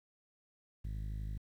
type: tone with low-pass filter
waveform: sawtooth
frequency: 52.1 Hz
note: G#1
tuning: 6 cents sharp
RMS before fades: -40 dBFS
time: 0.84-1.38 s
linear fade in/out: 10 ms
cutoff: 140 Hz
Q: 0.95
effects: 11-bit